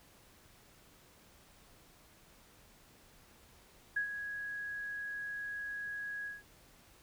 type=tone with ADSR envelope; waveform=sine; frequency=1661.2 Hz; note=G#6; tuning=in tune; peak=-29 dBFS; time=3.96-6.43 s; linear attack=8 ms; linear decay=98 ms; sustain=-9 dB; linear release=170 ms; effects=pink hiss -62 dBFS RMS until 7.02 s